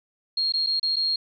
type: tone with dropouts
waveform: sine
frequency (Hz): 4252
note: C8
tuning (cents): +27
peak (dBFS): -21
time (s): 0.37-1.16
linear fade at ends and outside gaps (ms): 5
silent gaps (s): 0.523-0.537 / 0.664-0.669 / 0.797-0.829 / 0.959-0.965
effects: none